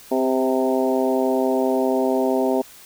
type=harmonic tone with a mistuned harmonic; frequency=130.3 Hz; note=C3; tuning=7 cents flat; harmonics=2 / 3 / 4 / 5 / 6 / 7; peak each=-22 / -22 / -25 / -24 / -30 / -30 dBFS; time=0.11-2.62 s; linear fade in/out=10 ms; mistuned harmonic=3; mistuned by=+20 cents; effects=white hiss -45 dBFS RMS until 2.85 s